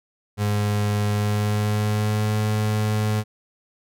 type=tone with pitch glide; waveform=35% pulse; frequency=103.83 to 106.93 Hz; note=G#2 to A2; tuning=0 to -49 cents; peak=-18 dBFS; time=0.37-3.24 s; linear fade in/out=50 ms; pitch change=+51 cents; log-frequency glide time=1.08-2.38 s; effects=none